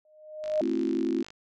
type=tone with exponential growth; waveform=sine; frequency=615 Hz; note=D#5; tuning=20 cents flat; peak=-20 dBFS; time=0.05-0.61 s; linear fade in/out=2 ms; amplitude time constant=120 ms
type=click train; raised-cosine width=0.2 ms; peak=-28 dBFS; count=45; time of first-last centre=0.44-1.304 s; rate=50.9 Hz
type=chord; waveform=sine; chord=F# half-diminished seventh; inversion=first; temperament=just; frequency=222 / 266.4 / 333 / 370 Hz; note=A3 / C4 / E4 / F#4; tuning=+16 / +31 / +18 / 0 cents; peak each=-34 / -29 / -28 / -33 dBFS; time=0.61-1.23 s; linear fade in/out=5 ms
effects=none